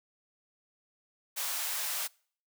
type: high-pass noise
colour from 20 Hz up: white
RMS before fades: -34 dBFS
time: 1.36-2.08 s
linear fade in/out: 20 ms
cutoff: 620 Hz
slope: 24 dB/octave
effects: noise-tail reverb RT60 0.5 s tail -25 dB re dry